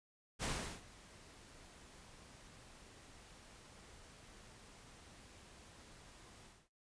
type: noise with ADSR envelope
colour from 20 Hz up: pink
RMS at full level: -38 dBFS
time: 0.39-6.69 s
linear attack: 45 ms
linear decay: 370 ms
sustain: -21 dB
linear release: 240 ms
effects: noise-tail reverb RT60 0.2 s tail -20 dB re dry + resampled to 22050 Hz